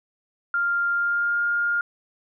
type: tone with pitch glide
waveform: sine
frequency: 1396.9 to 1412.3 Hz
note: F6 to F6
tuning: 0 to +19 cents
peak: -20 dBFS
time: 0.54-1.81 s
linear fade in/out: 2 ms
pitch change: +19 cents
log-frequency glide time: 0.91-1.41 s
effects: none